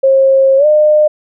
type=tone with pitch glide; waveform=sine; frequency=537 to 606.3 Hz; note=C5 to D#5; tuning=+45 to -45 cents; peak=-5 dBFS; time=0.03-1.08 s; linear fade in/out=10 ms; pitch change=+210 cents; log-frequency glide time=0.57-0.66 s; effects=none